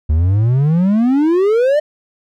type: exponential sweep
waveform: triangle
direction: up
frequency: 73.2 to 617 Hz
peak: -8 dBFS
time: 0.09-1.8 s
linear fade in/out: 10 ms
effects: none